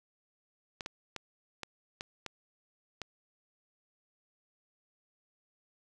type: clicks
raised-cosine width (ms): 0.2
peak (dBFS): -21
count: 7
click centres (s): 0.808 / 0.861 / 1.163 / 1.633 / 2.009 / 2.263 / 3.017
effects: none